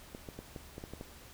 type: clicks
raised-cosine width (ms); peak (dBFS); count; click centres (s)
2; -29; 8; 0.149 / 0.288 / 0.39 / 0.562 / 0.781 / 0.839 / 0.936 / 1.011
effects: added 73 Hz sine -59 dBFS peak until 1.33 s + pink hiss -54 dBFS RMS until 1.33 s